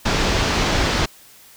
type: low-pass noise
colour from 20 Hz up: pink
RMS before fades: -19 dBFS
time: 0.05-1.06 s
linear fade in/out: 10 ms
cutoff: 6000 Hz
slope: 24 dB/octave
effects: white hiss -47 dBFS RMS until 1.56 s